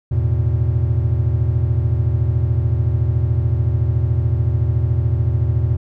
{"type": "chord", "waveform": "triangle", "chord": "E suspended fourth", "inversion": "none", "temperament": "just", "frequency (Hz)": [82.41, 109.88, 123.61], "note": ["E2", "A2", "B2"], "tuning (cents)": [0, -2, 2], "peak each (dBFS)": -17, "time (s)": [0.11, 5.77], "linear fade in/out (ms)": 10, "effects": []}